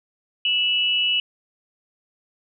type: tone pair together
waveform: sine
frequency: 2640 / 2935 Hz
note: E7 / F#7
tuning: +2 / -15 cents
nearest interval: major second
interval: 183 cents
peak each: -24 / -19 dBFS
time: 0.45-1.2 s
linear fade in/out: 2 ms
effects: none